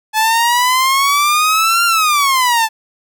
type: exponential two-way sweep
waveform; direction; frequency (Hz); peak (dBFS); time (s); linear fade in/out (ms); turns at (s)
sawtooth; up then down; 860 to 1396.9 to 870; -7; 0.13-2.69; 50; 1.85
effects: none